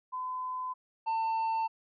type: tone pair in turn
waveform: sine / triangle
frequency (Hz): 1016 / 896.8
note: B5 / A5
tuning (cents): +49 / +33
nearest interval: major second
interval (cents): 216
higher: first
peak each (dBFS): -33 / -26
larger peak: second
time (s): 0.12-0.74 / 1.06-1.68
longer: neither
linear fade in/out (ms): 20
effects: resampled to 11025 Hz